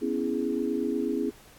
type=chord; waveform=sine; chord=C# minor seventh; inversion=third; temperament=equal with one note detuned; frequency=248.9 / 277.2 / 329.6 / 415.3 Hz; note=B3 / C#4 / E4 / G#4; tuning=+14 / 0 / 0 / 0 cents; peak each=-31 dBFS; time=0.01-1.31 s; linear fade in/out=20 ms; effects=pink hiss -54 dBFS RMS until 1.58 s + AAC 64 kbps